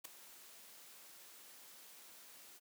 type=noise with ADSR envelope; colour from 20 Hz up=white; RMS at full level=-44 dBFS; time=0.04-2.6 s; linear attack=13 ms; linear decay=4 ms; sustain=-14 dB; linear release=35 ms; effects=high-pass 200 Hz 12 dB/octave